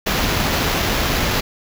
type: noise with sample-and-hold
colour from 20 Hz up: pink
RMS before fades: -19 dBFS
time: 0.06-1.41 s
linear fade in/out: 10 ms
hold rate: 8820 Hz
effects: none